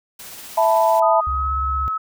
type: noise with tremolo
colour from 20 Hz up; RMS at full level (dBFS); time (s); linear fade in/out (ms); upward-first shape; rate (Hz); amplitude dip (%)
white; -36; 0.19-1; 5; triangle; 16; 25
type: chord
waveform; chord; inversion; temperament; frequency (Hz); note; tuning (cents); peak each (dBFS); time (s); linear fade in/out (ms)
sine; E suspended fourth; none; just; 659.3 / 879 / 988.9; E5 / A5 / B5; 0 / -2 / +2; -16 / -17 / -20; 0.57-1.21; 10
type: tone with pitch glide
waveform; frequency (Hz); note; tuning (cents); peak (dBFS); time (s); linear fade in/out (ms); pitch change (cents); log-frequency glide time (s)
sine; 1241 to 1290; D#6 to E6; -5 to -38; -20; 1.02-1.98; 10; +67; 1.21-1.52
type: tone with vibrato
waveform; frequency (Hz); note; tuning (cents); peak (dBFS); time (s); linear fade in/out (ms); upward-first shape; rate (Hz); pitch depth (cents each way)
sine; 69.2; C#2; -2; -23; 1.27-1.88; 0; sine; 17; 110
effects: none